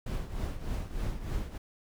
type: noise with tremolo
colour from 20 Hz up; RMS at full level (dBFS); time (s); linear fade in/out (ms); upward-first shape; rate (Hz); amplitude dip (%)
brown; -31; 0.06-1.58; 5; triangle; 3.3; 75
effects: none